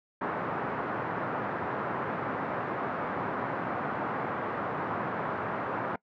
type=band-pass noise; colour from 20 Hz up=white; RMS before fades=-33 dBFS; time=0.21-5.96 s; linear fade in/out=5 ms; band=110 to 1400 Hz; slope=24 dB/octave; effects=noise-tail reverb RT60 0.1 s tail -23 dB re dry